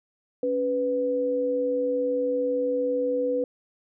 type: tone pair together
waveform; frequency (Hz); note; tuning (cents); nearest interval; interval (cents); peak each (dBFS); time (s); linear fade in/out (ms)
sine; 278.5 / 496.2; C#4 / B4; +8 / +8; minor seventh; 1000; -30 / -23; 0.43-3.44; 2
effects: none